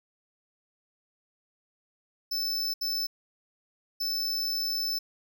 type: tone bursts at uneven times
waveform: square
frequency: 5274 Hz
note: E8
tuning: in tune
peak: -28 dBFS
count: 3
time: 2.31-2.74 / 2.81-3.07 / 4-4.99 s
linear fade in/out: 10 ms
effects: none